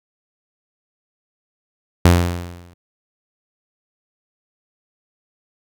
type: tone with exponential decay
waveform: sawtooth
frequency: 87.31 Hz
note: F2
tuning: in tune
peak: -3 dBFS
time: 2.05-2.74 s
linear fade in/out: 5 ms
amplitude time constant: 150 ms
effects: none